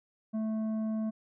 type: tone with tanh clipping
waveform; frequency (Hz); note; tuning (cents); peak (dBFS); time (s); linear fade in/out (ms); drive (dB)
triangle; 218.9; A3; -9; -31; 0.33-1.11; 20; 12
effects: none